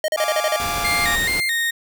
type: tone bursts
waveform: square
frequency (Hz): 622.3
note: D#5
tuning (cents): 0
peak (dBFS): -18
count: 7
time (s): 0.04-0.562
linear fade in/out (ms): 2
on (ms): 42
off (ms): 38
type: chord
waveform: sawtooth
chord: D diminished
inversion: first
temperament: equal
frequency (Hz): 698.5 / 830.6 / 1174.7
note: F5 / Ab5 / D6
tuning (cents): 0 / 0 / 0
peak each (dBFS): -24 / -25 / -21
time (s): 0.17-1.16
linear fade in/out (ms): 10
type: noise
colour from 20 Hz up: pink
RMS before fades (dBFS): -28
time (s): 0.6-1.4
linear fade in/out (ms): 0
type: tone with vibrato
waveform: 35% pulse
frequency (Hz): 1975.5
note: B6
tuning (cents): 0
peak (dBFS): -17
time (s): 0.84-1.71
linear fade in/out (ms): 10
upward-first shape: square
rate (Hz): 2.3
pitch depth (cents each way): 110
effects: none